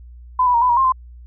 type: tone with pitch steps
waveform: sine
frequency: 1010 / 986 / 936 / 1001 / 953 / 1062 / 1035 Hz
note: B5 / B5 / A#5 / B5 / A#5 / C6 / C6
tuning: +39 / -3 / +7 / +23 / +38 / +25 / -19 cents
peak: -12 dBFS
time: 0.39-0.922 s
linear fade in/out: 5 ms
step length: 76 ms
effects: added 60 Hz sine -37 dBFS peak until 1.26 s